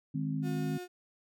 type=chord; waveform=sine; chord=Ab major; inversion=second; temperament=equal with one note detuned; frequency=154.49 / 207.7 / 261.6 Hz; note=Eb3 / Ab3 / C4; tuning=-12 / 0 / 0 cents; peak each=-33 / -39 / -35 dBFS; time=0.14-0.78 s; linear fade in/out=10 ms
type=tone; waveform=35% pulse; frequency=359.8 Hz; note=F#4; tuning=48 cents flat; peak=-38 dBFS; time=0.42-0.88 s; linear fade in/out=50 ms
effects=none